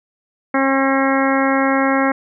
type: harmonic tone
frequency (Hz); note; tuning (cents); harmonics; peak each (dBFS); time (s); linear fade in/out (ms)
270; C#4; -45; 1 / 2 / 3 / 4 / 5 / 6 / 7 / 8; -17 / -20 / -22 / -23 / -24 / -25 / -25 / -26; 0.54-2.12; 5
effects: none